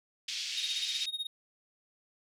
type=band-pass noise; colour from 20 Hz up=white; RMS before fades=-37 dBFS; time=0.28-1.06 s; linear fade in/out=5 ms; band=2600 to 5200 Hz; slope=24 dB/octave
type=tone with tremolo; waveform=triangle; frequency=3729 Hz; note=A#7; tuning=in tune; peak=-29 dBFS; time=0.57-1.27 s; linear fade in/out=5 ms; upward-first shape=sine; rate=16 Hz; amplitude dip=90%
effects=none